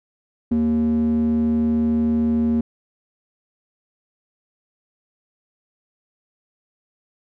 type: tone with band-pass filter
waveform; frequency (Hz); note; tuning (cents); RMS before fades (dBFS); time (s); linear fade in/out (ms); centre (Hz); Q
square; 77.78; D#2; 0; -19; 0.51-2.61; 5; 260; 9.9
effects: none